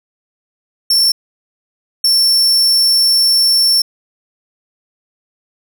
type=tone bursts at uneven times; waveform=40% pulse; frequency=5420 Hz; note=E8; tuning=47 cents sharp; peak=-8 dBFS; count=2; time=0.9-1.12 / 2.04-3.82 s; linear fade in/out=5 ms; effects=none